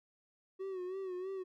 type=tone with vibrato; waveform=triangle; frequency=373.9 Hz; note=F#4; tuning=18 cents sharp; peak=-36 dBFS; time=0.59-1.44 s; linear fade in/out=20 ms; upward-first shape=sine; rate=3.1 Hz; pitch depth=67 cents each way; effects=none